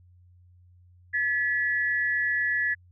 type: tone pair together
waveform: sine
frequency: 1717 / 1945 Hz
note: A6 / B6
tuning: -43 / -27 cents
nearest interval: major second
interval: 216 cents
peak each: -25 / -27 dBFS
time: 1.13-2.75 s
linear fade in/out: 20 ms
effects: added 89 Hz sine -53 dBFS peak until 2.91 s